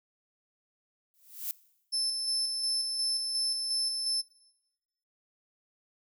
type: noise with exponential growth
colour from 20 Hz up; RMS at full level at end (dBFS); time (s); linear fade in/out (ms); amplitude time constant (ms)
violet; -31; 1.14-1.51; 0; 80
type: tone with tremolo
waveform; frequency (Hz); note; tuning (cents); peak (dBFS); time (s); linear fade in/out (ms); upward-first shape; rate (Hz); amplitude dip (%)
35% pulse; 5274; E8; 0; -25; 1.92-4.22; 20; square; 2.8; 35
effects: noise-tail reverb RT60 1.0 s tail -21 dB re dry